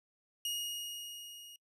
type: tone with level ramp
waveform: sawtooth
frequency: 2873 Hz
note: F7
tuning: 48 cents sharp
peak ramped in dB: -30 to -47 dBFS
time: 0.45-1.56 s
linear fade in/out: 2 ms
effects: noise-tail reverb RT60 0.1 s tail -26 dB re dry + resampled to 32000 Hz